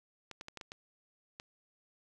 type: clicks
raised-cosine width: 0.2 ms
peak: -27 dBFS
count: 7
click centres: 0.313 / 0.411 / 0.484 / 0.573 / 0.612 / 0.719 / 1.399 s
effects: none